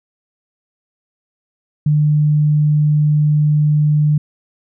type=tone; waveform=sine; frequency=150 Hz; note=D3; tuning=37 cents sharp; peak=-10 dBFS; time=1.86-4.18 s; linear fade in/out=5 ms; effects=none